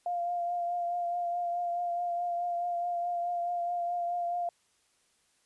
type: tone with vibrato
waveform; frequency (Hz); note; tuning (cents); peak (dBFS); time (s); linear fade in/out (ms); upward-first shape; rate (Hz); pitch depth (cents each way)
sine; 698.5; F5; 0; -29; 0.06-4.49; 2; triangle; 4.7; 25
effects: white hiss -70 dBFS RMS until 5.45 s + resampled to 24000 Hz